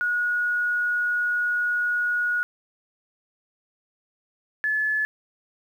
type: tone pair in turn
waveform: sine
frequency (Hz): 1452 / 1722.8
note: F#6 / A6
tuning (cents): -33 / -37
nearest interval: minor third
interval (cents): 296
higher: second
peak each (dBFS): -21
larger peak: neither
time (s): 0.01-2.43 / 4.64-5.05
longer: first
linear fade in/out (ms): 0
effects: 9-bit

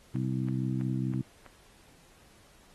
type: harmonic tone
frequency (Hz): 64.6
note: C2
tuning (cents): -21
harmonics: 2 / 3 / 4 / 5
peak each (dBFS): -30 / -34 / -36 / -38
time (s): 0.14-1.22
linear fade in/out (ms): 10
type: click train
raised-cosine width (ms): 0.5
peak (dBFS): -33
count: 5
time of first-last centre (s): 0.16-1.463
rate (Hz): 3.07
effects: pink hiss -60 dBFS RMS until 2.74 s + AAC 32 kbps

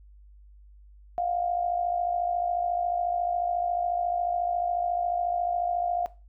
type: tone with amplitude modulation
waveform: sine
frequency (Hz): 703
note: F5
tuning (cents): +11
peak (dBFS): -22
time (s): 1.18-6.06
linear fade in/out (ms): 0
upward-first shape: sine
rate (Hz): 54.1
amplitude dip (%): 65
effects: noise-tail reverb RT60 0.3 s tail -17 dB re dry + added 50 Hz sine -49 dBFS peak until 6.28 s

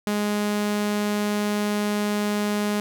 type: tone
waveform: sawtooth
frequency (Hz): 207.7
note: G#3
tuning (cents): 0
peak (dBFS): -18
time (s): 0.07-2.8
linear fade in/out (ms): 0
effects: none

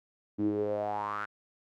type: tone with band-pass filter sweep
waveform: sawtooth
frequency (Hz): 103.83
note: G#2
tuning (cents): 0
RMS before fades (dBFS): -32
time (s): 0.38-1.26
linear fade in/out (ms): 20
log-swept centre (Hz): 270 to 1500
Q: 7.3
effects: none

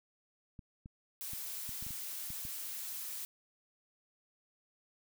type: clicks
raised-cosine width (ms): 5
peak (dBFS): -36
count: 9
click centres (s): 0.592 / 0.859 / 1.334 / 1.692 / 1.826 / 1.866 / 1.907 / 2.304 / 2.452
type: noise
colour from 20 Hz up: blue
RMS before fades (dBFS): -42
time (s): 1.21-3.25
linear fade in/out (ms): 0
effects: none

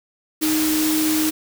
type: tone in noise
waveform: sine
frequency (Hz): 311.1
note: D#4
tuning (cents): 0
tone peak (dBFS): -18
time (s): 0.41-1.31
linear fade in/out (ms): 20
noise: white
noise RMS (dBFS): -24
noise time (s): 0.41-1.31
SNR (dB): +3
effects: none

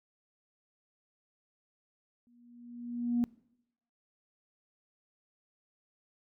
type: tone with exponential growth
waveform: sine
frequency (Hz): 239.6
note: A#3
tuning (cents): +48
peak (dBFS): -23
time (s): 2.27-3.24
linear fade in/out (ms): 0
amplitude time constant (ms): 210
effects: noise-tail reverb RT60 0.8 s tail -23 dB re dry + tanh soft clip ceiling -21 dBFS

